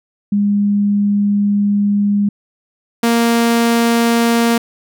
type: tone pair in turn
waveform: sine / sawtooth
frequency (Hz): 203.7 / 233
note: G#3 / A#3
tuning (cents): -33 / -1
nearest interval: major second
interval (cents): 232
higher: second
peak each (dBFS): -11 / -7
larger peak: second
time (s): 0.32-2.29 / 3.03-4.58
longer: first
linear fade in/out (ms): 5
effects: none